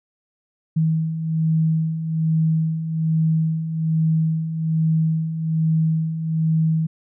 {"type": "beating tone pair", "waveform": "sine", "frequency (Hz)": [159.1, 160.3], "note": ["D#3", "E3"], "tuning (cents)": [39, -48], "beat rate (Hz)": 1.2, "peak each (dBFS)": [-25, -18], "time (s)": [0.76, 6.87], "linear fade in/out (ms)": 10, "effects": []}